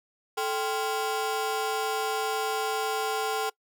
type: ring-modulated tone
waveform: 30% pulse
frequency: 610 Hz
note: D#5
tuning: 34 cents flat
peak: -21 dBFS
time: 0.37-3.5 s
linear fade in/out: 10 ms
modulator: 174 Hz
effects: noise-tail reverb RT60 0.1 s tail -23 dB re dry